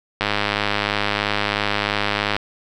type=click train; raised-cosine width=0.3 ms; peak=-3 dBFS; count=223; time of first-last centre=0.21-2.365 s; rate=103 Hz; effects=none